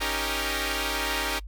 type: chord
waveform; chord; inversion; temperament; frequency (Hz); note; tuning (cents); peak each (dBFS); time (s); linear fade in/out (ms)
5% pulse; Eb dominant seventh; third; equal; 277.2 / 311.1 / 392 / 466.2; Db4 / Eb4 / G4 / Bb4; 0 / 0 / 0 / 0; -21; 0-1.4; 20
effects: noise-tail reverb RT60 0.1 s tail -24 dB re dry + added 50 Hz sine -36 dBFS peak until 1.47 s